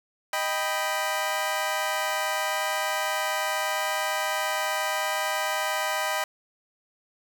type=chord; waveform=20% pulse; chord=Eb augmented; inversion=none; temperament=equal with one note detuned; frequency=622.3 / 787.6 / 987.8 Hz; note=Eb5 / G5 / B5; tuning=0 / +8 / 0 cents; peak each=-25 dBFS; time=0.33-6.24 s; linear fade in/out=2 ms; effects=none